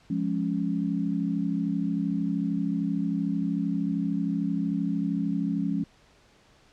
sine chord, Db major, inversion first, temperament equal, 174.61 / 207.7 / 277.2 Hz, F3 / Ab3 / Db4, 0 / 0 / 0 cents, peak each -29 dBFS, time 0.1-5.84 s, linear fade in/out 5 ms, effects pink hiss -59 dBFS RMS until 6.72 s + low-pass 6000 Hz 12 dB/octave

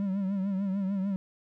triangle tone with vibrato, 194.6 Hz, G3, 12 cents flat, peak -25 dBFS, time 0-1.16 s, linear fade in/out 0 ms, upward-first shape triangle, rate 6.7 Hz, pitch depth 87 cents each way, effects none

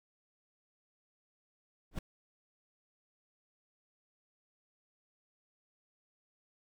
brown noise with exponential growth, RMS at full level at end -28 dBFS, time 1.91-1.99 s, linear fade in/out 5 ms, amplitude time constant 16 ms, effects none

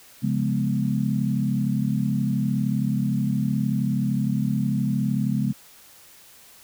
sine chord, C# dominant seventh, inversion none, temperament equal with one note detuned, 136.6 / 174.61 / 207.7 / 246.9 Hz, C#3 / E#3 / G#3 / B3, -25 / 0 / 0 / 0 cents, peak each -25 / -30 / -24 / -28 dBFS, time 0.22-5.53 s, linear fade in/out 20 ms, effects white hiss -50 dBFS RMS until 6.63 s

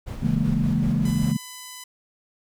brown noise with tremolo, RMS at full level -31 dBFS, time 0.06-1.33 s, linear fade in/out 20 ms, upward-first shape square, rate 5.2 Hz, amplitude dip 30%
sine chord, A# half-diminished seventh, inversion first, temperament equal, 138.59 / 164.81 / 207.7 / 233.1 Hz, C#3 / E3 / G#3 / A#3, 0 / 0 / 0 / 0 cents, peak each -25 dBFS, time 0.22-1.37 s, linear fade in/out 10 ms
5% pulse tone, 1003 Hz, B5, 26 cents sharp, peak -25 dBFS, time 1.05-1.84 s, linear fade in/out 5 ms
effects none

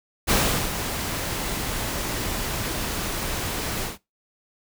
pink noise with ADSR envelope, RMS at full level -19 dBFS, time 0.27-3.98 s, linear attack 29 ms, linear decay 380 ms, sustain -9 dB, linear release 140 ms, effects noise-tail reverb RT60 0.2 s tail -20 dB re dry

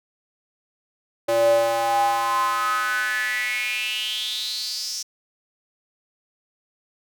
square tone with high-pass filter sweep, 115.3 Hz, A#2, 19 cents flat, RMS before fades -23 dBFS, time 1.28-5.03 s, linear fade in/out 10 ms, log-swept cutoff 500 to 5700 Hz, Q 7.3, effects none

